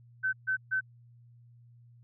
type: tone bursts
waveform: sine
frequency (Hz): 1528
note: G6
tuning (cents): -45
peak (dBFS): -26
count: 3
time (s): 0.23-0.81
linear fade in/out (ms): 20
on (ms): 100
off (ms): 140
effects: added 119 Hz sine -54 dBFS peak until 2.03 s